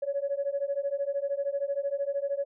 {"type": "beating tone pair", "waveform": "sine", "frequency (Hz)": [554.4, 567.4], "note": ["C#5", "C#5"], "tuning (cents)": [0, 40], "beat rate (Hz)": 13, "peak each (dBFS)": -30, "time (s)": [0.02, 2.45], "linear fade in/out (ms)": 10, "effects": ["tanh soft clip ceiling -20 dBFS"]}